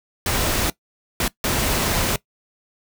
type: noise bursts at uneven times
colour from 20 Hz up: pink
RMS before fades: -21 dBFS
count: 3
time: 0.26-0.7 / 1.2-1.28 / 1.44-2.16 s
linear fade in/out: 2 ms
effects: noise-tail reverb RT60 0.1 s tail -20 dB re dry